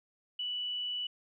sine tone, 2960 Hz, F#7, in tune, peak -33 dBFS, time 0.39-1.07 s, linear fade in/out 5 ms, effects none

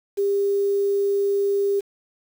sine tone with quantisation, 400 Hz, G4, 35 cents sharp, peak -18 dBFS, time 0.17-1.81 s, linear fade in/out 20 ms, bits 7, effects none

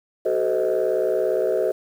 sine tone cluster, 376.6 / 436.3 / 514 / 631 Hz, F#4 / A4 / C5 / D#5, +31 / -15 / -31 / +24 cents, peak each -23 dBFS, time 0.25-1.72 s, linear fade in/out 10 ms, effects tanh soft clip ceiling -13 dBFS + 8-bit

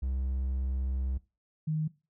triangle / sine tone pair in turn, 65.41 / 155.57 Hz, C2 / D#3, 0 / 0 cents, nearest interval octave + minor third, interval 1500 cents, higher second, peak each -27 dBFS, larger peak neither, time 0.02-1.18 / 1.67-1.88 s, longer first, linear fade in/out 10 ms, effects noise-tail reverb RT60 0.3 s tail -20 dB re dry

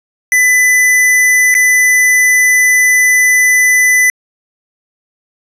square tone with dropouts, 2000 Hz, B6, 21 cents sharp, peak -7 dBFS, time 0.32-4.1 s, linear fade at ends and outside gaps 1 ms, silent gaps 1.542-1.55 s, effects resampled to 32000 Hz

